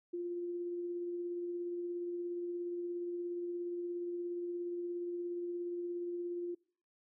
sine tone with tremolo, 349.2 Hz, F4, in tune, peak -35 dBFS, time 0.13-6.55 s, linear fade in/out 10 ms, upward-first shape triangle, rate 17 Hz, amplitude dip 25%, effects noise-tail reverb RT60 0.6 s tail -26 dB re dry

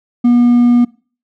triangle tone with hard clipping, 241.4 Hz, B3, 39 cents flat, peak -7 dBFS, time 0.24-0.85 s, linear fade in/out 10 ms, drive 5 dB, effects noise-tail reverb RT60 0.4 s tail -23 dB re dry

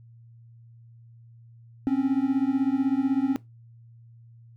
triangle beating tone pair, 261.6 / 277.6 Hz, C4 / C#4, 0 / +3 cents, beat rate 16 Hz, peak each -22 dBFS, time 1.87-3.36 s, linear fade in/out 0 ms, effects noise-tail reverb RT60 0.2 s tail -20 dB re dry + added 116 Hz sine -48 dBFS peak until 4.56 s

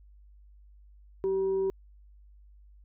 sine tone with frequency modulation, 384.9 Hz, G4, 32 cents flat, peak -25 dBFS, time 1.24-1.7 s, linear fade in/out 0 ms, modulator 572 Hz, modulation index 0.21, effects added 50 Hz sine -52 dBFS peak until 2.84 s

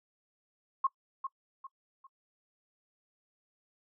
sine tone with echo, 1073 Hz, C6, 43 cents sharp, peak -24 dBFS, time 0.84-0.87 s, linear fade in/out 5 ms, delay 400 ms, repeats 3, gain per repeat -9 dB, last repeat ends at 2.07 s, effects noise-tail reverb RT60 0.1 s tail -21 dB re dry

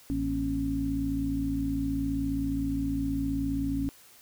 harmonic tone with a mistuned harmonic, 55 Hz, A1, in tune, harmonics 1 / 2 / 3 / 4 / 5, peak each -34 / -38 / -39 / -40 / -28 dBFS, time 0.1-3.89 s, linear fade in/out 0 ms, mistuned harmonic 4, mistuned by +120 cents, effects white hiss -55 dBFS RMS until 4.21 s

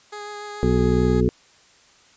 15% pulse tone with vibrato, 415.3 Hz, G#4, in tune, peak -26 dBFS, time 0.12-1.21 s, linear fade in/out 10 ms, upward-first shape sine, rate 6.9 Hz, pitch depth 11 cents each way
harmonic tone, 61.74 Hz, B1, in tune, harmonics 1 / 2 / 3 / 4 / 6 / 7, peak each -23 / -23 / -23 / -23 / -23 / -23 dBFS, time 0.63-1.29 s, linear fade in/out 0 ms
effects white hiss -54 dBFS RMS until 2.16 s + resampled to 16000 Hz

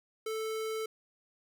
square tone, 440 Hz, A4, in tune, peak -34 dBFS, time 0.26-0.86 s, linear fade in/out 5 ms, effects none

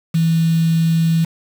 sine tone with quantisation, 163.9 Hz, E3, 10 cents flat, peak -12 dBFS, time 0.14-1.25 s, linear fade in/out 10 ms, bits 5, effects none

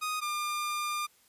sawtooth tone pair in turn, 1244.5 / 1201.6 Hz, D#6 / D6, 0 / +39 cents, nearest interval minor second, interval 61 cents, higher first, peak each -27 / -27 dBFS, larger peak neither, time 0.01-0.21 / 0.21-1.07 s, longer second, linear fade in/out 20 ms, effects white hiss -64 dBFS RMS until 1.28 s + resampled to 32000 Hz

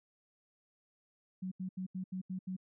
sine tone bursts, 186.1 Hz, F#3, 10 cents sharp, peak -36 dBFS, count 7, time 1.42-2.566 s, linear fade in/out 10 ms, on 96 ms, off 79 ms, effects none

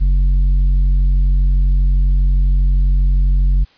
sine tone with tanh clipping, 46.25 Hz, F#1, in tune, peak -11 dBFS, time 0-3.65 s, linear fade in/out 20 ms, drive 6 dB, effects white hiss -51 dBFS RMS until 3.77 s + resampled to 11025 Hz

